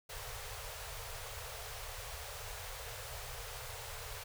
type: band-stop noise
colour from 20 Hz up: pink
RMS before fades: -45 dBFS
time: 0.09-4.24 s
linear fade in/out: 10 ms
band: 130 to 420 Hz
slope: 96 dB/octave
effects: none